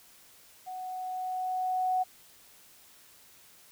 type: tone with level ramp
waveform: sine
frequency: 741 Hz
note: F#5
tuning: 2 cents sharp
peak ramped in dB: -37 to -24 dBFS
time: 0.66-2.04 s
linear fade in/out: 20 ms
effects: white hiss -57 dBFS RMS until 3.71 s